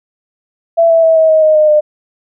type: tone with pitch steps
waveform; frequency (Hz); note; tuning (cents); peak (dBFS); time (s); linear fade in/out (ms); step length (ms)
sine; 668 / 658.4 / 649 / 639.7 / 630.5 / 621.5 / 612.6 / 603.8; E5 / E5 / E5 / D#5 / D#5 / D#5 / D#5 / D5; +23 / -2 / -27 / +48 / +23 / -2 / -27 / +48; -5; 0.77-1.81; 20; 130
effects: none